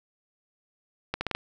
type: accelerating click train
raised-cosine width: 0.3 ms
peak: -12 dBFS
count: 5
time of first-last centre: 1.14-1.35 s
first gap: 70 ms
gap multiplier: 0.81
effects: none